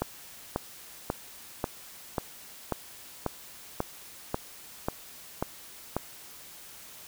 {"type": "click train", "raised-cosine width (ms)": 1, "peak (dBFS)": -13, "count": 12, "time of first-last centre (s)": [0.02, 5.966], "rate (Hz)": 1.85, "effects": ["white hiss -48 dBFS RMS until 7.07 s"]}